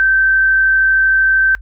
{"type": "tone with frequency modulation", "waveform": "sine", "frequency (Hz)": 1552, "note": "G6", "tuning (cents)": -18, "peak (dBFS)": -9, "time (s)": [0, 1.55], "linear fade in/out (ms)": 0, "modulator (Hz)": 32.9, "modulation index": 0.29, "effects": ["noise-tail reverb RT60 0.1 s tail -24 dB re dry", "added 50 Hz sine -31 dBFS peak until 1.61 s"]}